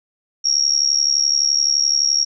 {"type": "tone with amplitude modulation", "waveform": "sine", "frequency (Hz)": 5588, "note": "F8", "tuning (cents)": 0, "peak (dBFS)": -10, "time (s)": [0.44, 2.25], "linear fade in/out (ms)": 20, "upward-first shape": "sine", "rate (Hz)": 71.7, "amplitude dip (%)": 90, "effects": []}